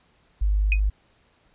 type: tone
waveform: sine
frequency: 50.8 Hz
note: G#1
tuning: 38 cents flat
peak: -18 dBFS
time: 0.41-0.9 s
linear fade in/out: 10 ms
type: tone with exponential decay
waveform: sine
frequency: 2500 Hz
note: D#7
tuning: 8 cents sharp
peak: -17 dBFS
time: 0.72-0.8 s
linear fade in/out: 1 ms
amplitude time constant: 17 ms
effects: pink hiss -62 dBFS RMS until 1.54 s + resampled to 8000 Hz